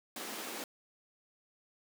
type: high-pass noise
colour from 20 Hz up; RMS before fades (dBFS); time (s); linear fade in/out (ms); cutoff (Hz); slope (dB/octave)
pink; -42; 0.16-0.64; 2; 210; 48
effects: none